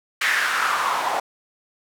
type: noise with band-pass filter sweep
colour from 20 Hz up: white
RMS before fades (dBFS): -22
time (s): 0.21-1.2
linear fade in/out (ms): 5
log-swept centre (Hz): 1900 to 800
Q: 3.8
effects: none